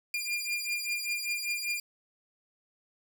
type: beating tone pair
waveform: sawtooth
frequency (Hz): 2400 / 2405.1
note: D7 / D7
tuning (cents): +37 / +41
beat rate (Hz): 5.1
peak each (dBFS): -31 / -30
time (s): 0.14-1.8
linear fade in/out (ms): 2
effects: none